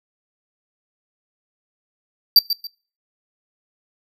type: tone with echo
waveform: square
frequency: 4678 Hz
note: D8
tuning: 8 cents flat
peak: -7 dBFS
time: 2.36-2.39 s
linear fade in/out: 2 ms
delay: 140 ms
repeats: 2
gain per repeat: -11 dB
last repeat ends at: 2.67 s
effects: noise-tail reverb RT60 0.4 s tail -24 dB re dry